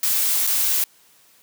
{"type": "noise with dropouts", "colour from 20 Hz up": "blue", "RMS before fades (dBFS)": -20, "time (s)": [0.03, 0.84], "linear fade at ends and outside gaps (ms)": 2, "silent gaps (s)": [0.468, 0.473], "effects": ["white hiss -55 dBFS RMS until 1.42 s", "high-pass 100 Hz 12 dB/octave"]}